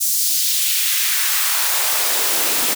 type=noise with high-pass filter sweep; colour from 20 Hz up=white; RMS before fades=-18 dBFS; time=0-2.75 s; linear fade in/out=20 ms; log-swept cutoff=6800 to 230 Hz; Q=1.2; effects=none